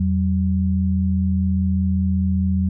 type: tone pair together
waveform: sine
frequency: 84.53 / 189.5 Hz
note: E2 / F#3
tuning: +44 / +42 cents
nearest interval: octave + major second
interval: 1398 cents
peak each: -19 dBFS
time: 0-2.69 s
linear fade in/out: 5 ms
effects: none